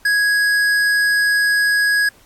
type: tone with tanh clipping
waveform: sine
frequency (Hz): 1661.2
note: G#6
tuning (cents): 0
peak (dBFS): -15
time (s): 0.05-2.09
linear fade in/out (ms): 5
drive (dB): 14
effects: pink hiss -51 dBFS RMS until 2.25 s + AAC 64 kbps